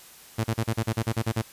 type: tone bursts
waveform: sawtooth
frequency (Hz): 112.7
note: A2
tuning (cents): +42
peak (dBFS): -19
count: 11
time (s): 0.38-1.42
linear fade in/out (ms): 10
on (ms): 60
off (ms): 38
effects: white hiss -49 dBFS RMS until 1.52 s + resampled to 32000 Hz